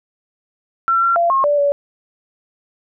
sine tone with pitch steps, 1353 / 1367 / 685 / 1077 / 583 / 571 Hz, E6 / F6 / F5 / C6 / D5 / D5, +45 / -37 / -34 / +50 / -13 / -49 cents, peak -12 dBFS, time 0.88-1.72 s, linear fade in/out 0 ms, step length 140 ms, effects none

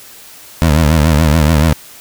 20% pulse tone with vibrato, 77.78 Hz, D#2, in tune, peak -3 dBFS, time 0.62-1.73 s, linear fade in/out 0 ms, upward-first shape triangle, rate 7 Hz, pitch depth 150 cents each way, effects white hiss -37 dBFS RMS until 2 s

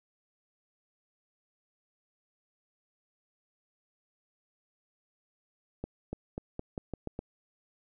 accelerating click train, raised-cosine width 2 ms, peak -22 dBFS, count 8, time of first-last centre 5.84-7.191 s, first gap 290 ms, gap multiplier 0.86, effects none

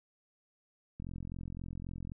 click train, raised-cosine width 5 ms, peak -30 dBFS, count 50, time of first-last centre 1-2.119 s, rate 43.8 Hz, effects none

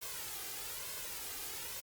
white noise with flanger, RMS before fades -43 dBFS, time 0.01-1.81 s, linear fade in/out 20 ms, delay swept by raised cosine 1.9 to 2.51 ms, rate 1.1 Hz, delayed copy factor +0.6, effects Opus 48 kbps

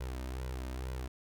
sawtooth tone with flanger, 63.8 Hz, C2, 43 cents flat, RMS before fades -39 dBFS, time 0-1.08 s, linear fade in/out 10 ms, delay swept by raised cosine 2 to 3.3 ms, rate 2.2 Hz, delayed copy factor +0.65, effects none

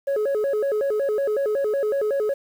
sine tone with vibrato, 485.8 Hz, B4, 29 cents flat, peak -17 dBFS, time 0.07-2.34 s, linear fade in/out 10 ms, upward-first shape square, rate 5.4 Hz, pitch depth 230 cents each way, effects tanh soft clip ceiling -19 dBFS + 8-bit

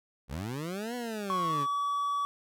20% pulse linear two-way sweep, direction up then down, 58.27 to 248.7 to 133.9 Hz, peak -29 dBFS, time 0.28-1.67 s, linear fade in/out 50 ms, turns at 0.95 s
triangle tone with pitch glide, 1108.7 to 1141.8 Hz, C#6 to D6, 0 to -49 cents, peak -26 dBFS, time 1.3-2.25 s, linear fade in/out 0 ms, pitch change +51 cents, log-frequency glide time 1.49-1.55 s
effects none

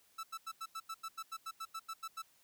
45% pulse tone bursts, 1318.5 Hz, E6, in tune, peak -40 dBFS, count 15, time 0.18-2.222 s, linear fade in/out 10 ms, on 54 ms, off 88 ms, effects white hiss -69 dBFS RMS until 2.43 s

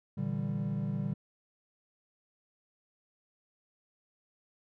triangle chord, E half-diminished seventh, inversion second, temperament equal, 116.54 / 146.83 / 164.81 / 196 Hz, Bb2 / D3 / E3 / G3, 0 / 0 / 0 / 0 cents, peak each -36 / -33 / -39 / -33 dBFS, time 0.17-1.14 s, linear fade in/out 10 ms, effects none

